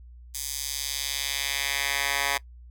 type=tone with high-pass filter sweep; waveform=10% pulse; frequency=140 Hz; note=C#3; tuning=18 cents sharp; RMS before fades=-29 dBFS; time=0.34-2.38 s; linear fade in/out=10 ms; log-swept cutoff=6700 to 1300 Hz; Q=1.1; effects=noise-tail reverb RT60 0.1 s tail -21 dB re dry + added 60 Hz sine -44 dBFS peak until 2.7 s